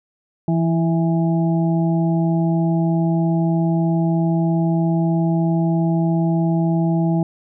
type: harmonic tone with a mistuned harmonic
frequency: 164.81 Hz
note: E3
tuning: in tune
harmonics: 1 / 2 / 4 / 5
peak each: -16 / -22 / -28 / -30 dBFS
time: 0.48-7.23 s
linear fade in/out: 2 ms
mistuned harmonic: 1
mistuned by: +17 cents
effects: none